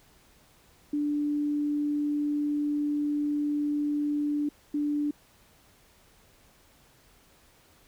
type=tone bursts at uneven times; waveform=sine; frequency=293.7 Hz; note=D4; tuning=in tune; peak=-25 dBFS; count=2; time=0.93-4.49 / 4.74-5.11 s; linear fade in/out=5 ms; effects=pink hiss -60 dBFS RMS until 7.87 s